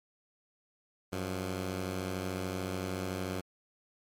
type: tone pair together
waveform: 10% pulse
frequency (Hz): 93.6 / 176.7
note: F#2 / F3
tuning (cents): +20 / +21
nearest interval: major seventh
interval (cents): 1101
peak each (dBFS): -26 / -35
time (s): 1.12-3.41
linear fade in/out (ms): 10
effects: MP3 64 kbps